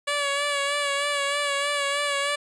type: tone with vibrato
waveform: 10% pulse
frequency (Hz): 570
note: C#5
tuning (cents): +48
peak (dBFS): -15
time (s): 0.07-2.36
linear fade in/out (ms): 10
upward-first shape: sine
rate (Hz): 3.2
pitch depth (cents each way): 34
effects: resampled to 22050 Hz